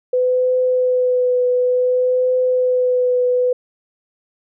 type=tone with vibrato; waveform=sine; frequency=502 Hz; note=B4; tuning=28 cents sharp; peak=-13 dBFS; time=0.13-3.53 s; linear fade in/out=5 ms; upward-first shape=triangle; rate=0.56 Hz; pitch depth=20 cents each way; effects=none